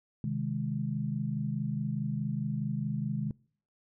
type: chord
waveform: sine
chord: Ab major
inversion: first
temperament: equal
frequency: 130.81 / 155.56 / 207.7 Hz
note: C3 / Eb3 / Ab3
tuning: 0 / 0 / 0 cents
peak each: -34 dBFS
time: 0.24-3.31 s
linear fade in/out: 2 ms
effects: noise-tail reverb RT60 0.5 s tail -24 dB re dry